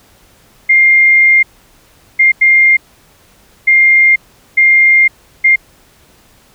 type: tone bursts at uneven times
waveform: sine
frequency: 2113 Hz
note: C7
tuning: 16 cents sharp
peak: -4 dBFS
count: 6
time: 0.69-1.43 / 2.19-2.32 / 2.41-2.77 / 3.67-4.16 / 4.57-5.08 / 5.44-5.56 s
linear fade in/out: 10 ms
effects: pink hiss -47 dBFS RMS until 6.54 s